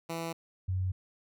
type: tone pair in turn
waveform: 10% pulse / sine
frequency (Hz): 165.7 / 93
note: E3 / F#2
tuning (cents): +9 / +9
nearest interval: minor seventh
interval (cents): 1000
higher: first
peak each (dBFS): -26 / -28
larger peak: first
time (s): 0.09-0.33 / 0.68-0.92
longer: neither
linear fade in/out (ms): 10
effects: none